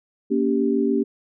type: chord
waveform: sine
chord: G diminished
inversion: first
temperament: just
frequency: 235.2 / 282.2 / 392 Hz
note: Bb3 / Db4 / G4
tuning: +16 / +31 / 0 cents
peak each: -22 dBFS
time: 0.3-1.04 s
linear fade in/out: 20 ms
effects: none